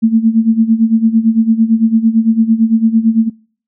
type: tone with tremolo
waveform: sine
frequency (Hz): 224.6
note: A3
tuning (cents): +36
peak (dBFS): -4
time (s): 0.02-3.3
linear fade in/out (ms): 20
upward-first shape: sine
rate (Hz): 8.9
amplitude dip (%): 80
effects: noise-tail reverb RT60 0.5 s tail -26 dB re dry